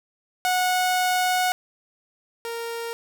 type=tone pair in turn; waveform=sawtooth; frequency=733 / 464.1 Hz; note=F#5 / A#4; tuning=-16 / -8 cents; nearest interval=minor sixth; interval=792 cents; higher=first; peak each=-16 / -25 dBFS; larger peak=first; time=0.45-1.52 / 2.45-2.93 s; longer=first; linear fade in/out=0 ms; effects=8-bit